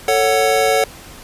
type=chord; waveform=square; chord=F# minor; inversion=first; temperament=just; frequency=444 / 555 / 740 Hz; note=A4 / C#5 / F#5; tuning=+16 / +2 / 0 cents; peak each=-18 dBFS; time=0.08-0.84 s; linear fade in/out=2 ms; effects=pink hiss -38 dBFS RMS until 1.23 s + resampled to 32000 Hz